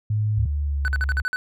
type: tone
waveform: sine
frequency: 106.5 Hz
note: G#2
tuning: 44 cents sharp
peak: -19 dBFS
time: 0.1-0.46 s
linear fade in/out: 5 ms
type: tone with pitch glide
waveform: sine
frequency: 72.8 to 68.75 Hz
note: D2 to C#2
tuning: -15 to -14 cents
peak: -21 dBFS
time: 0.37-1.22 s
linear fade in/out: 10 ms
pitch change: -99 cents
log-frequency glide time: 0.63-0.89 s
type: tone bursts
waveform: triangle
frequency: 1502 Hz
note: F#6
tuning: 26 cents sharp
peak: -20 dBFS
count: 7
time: 0.85-1.36 s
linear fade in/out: 0 ms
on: 30 ms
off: 50 ms
effects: none